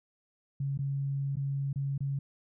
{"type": "tone with dropouts", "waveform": "sine", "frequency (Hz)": 138.59, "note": "C#3", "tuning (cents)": 0, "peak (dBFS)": -29, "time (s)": [0.6, 2.19], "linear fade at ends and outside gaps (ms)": 5, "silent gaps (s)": [[0.776, 0.789], [1.357, 1.368], [1.73, 1.758], [1.979, 2.005]], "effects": []}